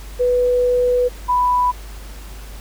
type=tone pair in turn; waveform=sine; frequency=493.9 / 990.2 Hz; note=B4 / B5; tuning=0 / +4 cents; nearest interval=octave; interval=1204 cents; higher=second; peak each=-13 dBFS; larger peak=neither; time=0.19-1.09 / 1.28-1.72 s; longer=first; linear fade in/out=20 ms; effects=added 50 Hz sine -32 dBFS peak until 2.6 s + pink hiss -41 dBFS RMS until 2.6 s